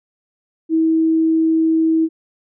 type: tone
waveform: sine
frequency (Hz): 322.4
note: E4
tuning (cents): -38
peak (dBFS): -12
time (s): 0.69-2.09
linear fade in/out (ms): 50
effects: none